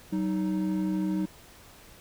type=tone pair together; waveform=triangle; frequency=189.18 / 311.1 Hz; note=F#3 / D#4; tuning=+39 / 0 cents; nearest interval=major sixth; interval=861 cents; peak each=-26 / -27 dBFS; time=0.12-1.26 s; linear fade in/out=10 ms; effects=pink hiss -52 dBFS RMS until 2 s

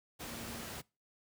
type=tone in noise; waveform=sine; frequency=231.3 Hz; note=A#3; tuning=13 cents flat; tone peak=-48 dBFS; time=0.27-0.67 s; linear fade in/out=20 ms; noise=pink; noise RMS=-44 dBFS; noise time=0.19-0.82 s; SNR=-7 dB; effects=noise-tail reverb RT60 0.3 s tail -25 dB re dry + high-pass 60 Hz 12 dB/octave

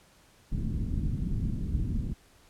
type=low-pass noise; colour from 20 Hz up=pink; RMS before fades=-30 dBFS; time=0.51-2.14 s; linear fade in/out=20 ms; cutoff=240 Hz; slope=24 dB/octave; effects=pink hiss -60 dBFS RMS until 2.49 s + low-pass 12000 Hz 12 dB/octave

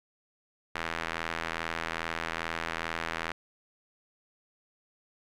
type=tone with band-pass filter; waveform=sawtooth; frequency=82.41 Hz; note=E2; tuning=in tune; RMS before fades=-35 dBFS; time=0.75-3.32 s; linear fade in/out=5 ms; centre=1800 Hz; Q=1.2; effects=none

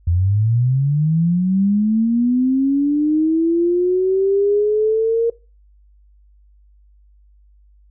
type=linear sweep; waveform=sine; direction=up; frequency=82.2 to 466.2 Hz; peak=-13 dBFS; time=0.07-5.3 s; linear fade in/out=5 ms; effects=noise-tail reverb RT60 0.3 s tail -21 dB re dry + added 50 Hz sine -48 dBFS peak until 7.9 s

